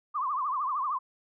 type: tone with vibrato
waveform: sine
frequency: 1108.7 Hz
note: C#6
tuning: in tune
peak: -27 dBFS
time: 0.14-0.99 s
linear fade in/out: 20 ms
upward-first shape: triangle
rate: 13 Hz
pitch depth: 200 cents each way
effects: none